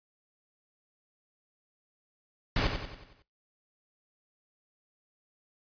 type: noise with echo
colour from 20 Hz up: pink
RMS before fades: -27 dBFS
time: 2.56-2.67 s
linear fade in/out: 2 ms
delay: 92 ms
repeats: 6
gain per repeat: -6 dB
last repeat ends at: 3.222 s
effects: noise-tail reverb RT60 0.2 s tail -18 dB re dry + resampled to 11025 Hz